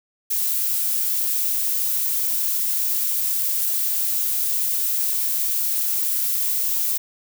violet noise, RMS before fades -22 dBFS, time 0.3-6.98 s, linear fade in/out 10 ms, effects none

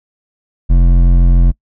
triangle tone with hard clipping, 43.65 Hz, F1, in tune, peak -7 dBFS, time 0.69-1.52 s, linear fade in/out 20 ms, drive 14 dB, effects noise-tail reverb RT60 0.1 s tail -25 dB re dry

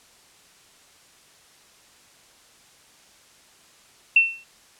sine tone with exponential decay, 2700 Hz, E7, 41 cents sharp, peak -9 dBFS, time 4.16-4.44 s, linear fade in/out 5 ms, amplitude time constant 59 ms, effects white hiss -54 dBFS RMS until 4.79 s + low-pass 9000 Hz 12 dB/octave

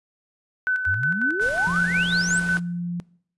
sine tone with tremolo, 1509 Hz, F#6, 34 cents sharp, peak -19 dBFS, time 0.67-2.57 s, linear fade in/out 0 ms, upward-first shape square, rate 5.5 Hz, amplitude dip 50%
sine exponential sweep, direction up, 78.7 to 8800 Hz, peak -26 dBFS, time 0.86-2.4 s, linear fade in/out 20 ms
pink noise, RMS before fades -37 dBFS, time 1.4-2.6 s, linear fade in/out 20 ms
sine tone, 174.2 Hz, F3, 4 cents flat, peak -25 dBFS, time 1.67-3 s, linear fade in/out 0 ms
effects noise-tail reverb RT60 0.6 s tail -22 dB re dry + resampled to 24000 Hz

